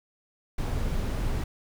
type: noise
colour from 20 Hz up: brown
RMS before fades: -28 dBFS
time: 0.58-1.44 s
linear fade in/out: 5 ms
effects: none